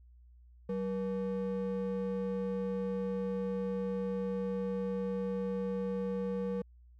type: ring-modulated tone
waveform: triangle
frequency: 335.1 Hz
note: E4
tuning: 29 cents sharp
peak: -27 dBFS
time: 0.69-6.62 s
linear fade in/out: 5 ms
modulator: 145 Hz
effects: added 60 Hz sine -55 dBFS peak until 6.99 s